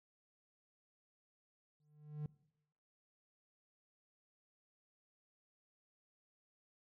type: tone with exponential growth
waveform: triangle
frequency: 150 Hz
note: D3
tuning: 37 cents sharp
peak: -35 dBFS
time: 1.8-2.26 s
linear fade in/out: 2 ms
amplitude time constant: 99 ms
effects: noise-tail reverb RT60 0.8 s tail -21 dB re dry